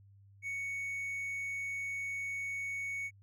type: tone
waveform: triangle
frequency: 2225 Hz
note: C#7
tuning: 6 cents sharp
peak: -34 dBFS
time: 0.42-3.11 s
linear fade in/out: 50 ms
effects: added 99 Hz sine -57 dBFS peak until 3.22 s